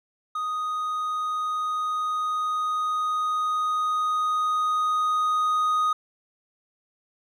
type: tone with level ramp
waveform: triangle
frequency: 1244.5 Hz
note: D#6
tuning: in tune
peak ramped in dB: -24 to -18 dBFS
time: 0.35-5.93 s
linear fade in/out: 5 ms
effects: none